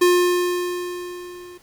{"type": "tone with level ramp", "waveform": "square", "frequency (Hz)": 355.8, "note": "F4", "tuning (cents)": 32, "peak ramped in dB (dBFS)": [-12, -39], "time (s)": [0.01, 1.58], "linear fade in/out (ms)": 10, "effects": ["pink hiss -54 dBFS RMS until 1.62 s"]}